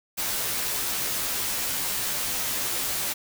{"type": "noise with comb filter", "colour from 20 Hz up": "white", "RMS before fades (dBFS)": -28, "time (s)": [0.17, 3.14], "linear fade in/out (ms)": 20, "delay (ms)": 13, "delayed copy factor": -0.7, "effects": []}